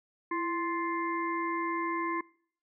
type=harmonic tone with a mistuned harmonic; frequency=349.2 Hz; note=F4; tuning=in tune; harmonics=1 / 3 / 5 / 6; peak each=-33 / -32 / -42 / -39 dBFS; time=0.31-2.21 s; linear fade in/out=5 ms; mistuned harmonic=1; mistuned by=-74 cents; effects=noise-tail reverb RT60 0.6 s tail -24 dB re dry